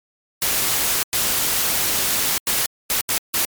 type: noise bursts at uneven times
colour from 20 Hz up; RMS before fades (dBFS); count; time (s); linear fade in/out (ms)
white; -20; 6; 0.42-1.03 / 1.13-2.38 / 2.47-2.66 / 2.9-3.01 / 3.09-3.18 / 3.34-3.45; 0
effects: MP3 96 kbps